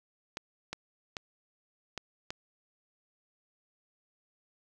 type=clicks; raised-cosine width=0.2 ms; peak=-19 dBFS; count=5; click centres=0.371 / 0.73 / 1.168 / 1.977 / 2.305 s; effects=none